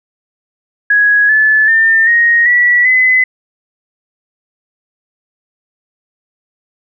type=tone with pitch steps; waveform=sine; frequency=1667 / 1732.8 / 1801.2 / 1872.2 / 1946.1 / 2023 Hz; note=G#6 / A6 / A6 / A#6 / B6 / B6; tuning=+6 / -27 / +40 / +7 / -26 / +41 cents; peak=-6 dBFS; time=0.9-3.24 s; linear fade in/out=5 ms; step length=390 ms; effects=none